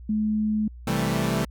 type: tone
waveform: sine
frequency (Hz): 214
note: A3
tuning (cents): -48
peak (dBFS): -21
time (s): 0.09-0.68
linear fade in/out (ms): 5
type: chord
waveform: sawtooth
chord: A minor seventh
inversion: first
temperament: equal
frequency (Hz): 130.81 / 164.81 / 196 / 220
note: C3 / E3 / G3 / A3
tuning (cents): 0 / 0 / 0 / 0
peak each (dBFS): -24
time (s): 0.87-1.45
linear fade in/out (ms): 5
effects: added 60 Hz sine -39 dBFS peak until 1.5 s